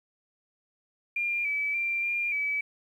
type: tone with pitch steps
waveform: sine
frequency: 2399 / 2298 / 2367 / 2398 / 2292 Hz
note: D7 / D7 / D7 / D7 / D7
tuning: +36 / -38 / +13 / +36 / -43 cents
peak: -26 dBFS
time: 1.16-2.61 s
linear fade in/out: 5 ms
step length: 290 ms
effects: 10-bit